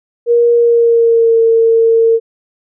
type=tone with pitch glide; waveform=sine; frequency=473.1 to 455.1 Hz; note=A#4 to A#4; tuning=+26 to -42 cents; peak=-6 dBFS; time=0.26-2.2 s; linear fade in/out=50 ms; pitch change=-68 cents; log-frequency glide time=0.53-1.4 s; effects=none